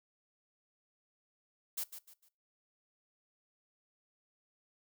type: noise with echo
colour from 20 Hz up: blue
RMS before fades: -37 dBFS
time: 1.77-1.84 s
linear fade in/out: 10 ms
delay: 150 ms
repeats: 3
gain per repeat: -10 dB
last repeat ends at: 2.29 s
effects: noise-tail reverb RT60 0.3 s tail -21 dB re dry